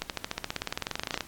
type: accelerating click train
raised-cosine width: 0.2 ms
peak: -12 dBFS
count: 24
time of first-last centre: 0.02-1.207 s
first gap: 78 ms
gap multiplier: 0.96
effects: pink hiss -50 dBFS RMS until 1.27 s + AAC 64 kbps